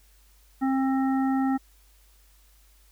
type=harmonic tone; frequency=266.4 Hz; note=C4; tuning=31 cents sharp; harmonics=1 / 3 / 5 / 7; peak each=-22 / -30 / -37 / -41 dBFS; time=0.61-1.58 s; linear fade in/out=20 ms; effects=added 50 Hz sine -56 dBFS peak until 2.91 s + white hiss -62 dBFS RMS until 2.91 s